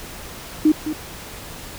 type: tone with echo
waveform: sine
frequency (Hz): 308.2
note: D#4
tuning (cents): -16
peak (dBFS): -10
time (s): 0.65-0.72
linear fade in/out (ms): 5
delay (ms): 210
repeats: 1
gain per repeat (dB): -11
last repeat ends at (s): 0.93
effects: pink hiss -36 dBFS RMS until 1.78 s